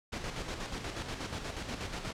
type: noise with tremolo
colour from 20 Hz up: pink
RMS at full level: -37 dBFS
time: 0.12-2.13 s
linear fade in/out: 10 ms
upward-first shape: square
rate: 8.3 Hz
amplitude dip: 45%
effects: low-pass 6000 Hz 12 dB/octave